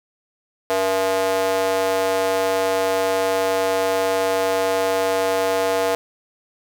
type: tone with high-pass filter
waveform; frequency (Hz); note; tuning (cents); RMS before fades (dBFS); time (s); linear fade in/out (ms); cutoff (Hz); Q
square; 95.3; G2; -48; -20; 0.7-5.95; 0; 560; 3.9
effects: none